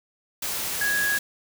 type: tone in noise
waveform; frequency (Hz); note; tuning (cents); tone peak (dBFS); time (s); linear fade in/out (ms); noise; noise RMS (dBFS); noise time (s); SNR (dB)
sine; 1661.2; G#6; 0; -22; 0.81-1.18; 5; white; -29; 0.42-1.19; +4
effects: none